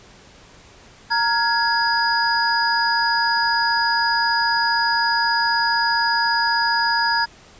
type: tone cluster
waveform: sine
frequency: 925 / 1410 / 1675 / 4922 Hz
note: A#5 / F6 / G#6 / D#8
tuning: -14 / +16 / +14 / -20 cents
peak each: -20 / -27 / -21 / -23 dBFS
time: 1.1-7.26 s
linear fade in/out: 20 ms
effects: pink hiss -47 dBFS RMS until 7.59 s + resampled to 16000 Hz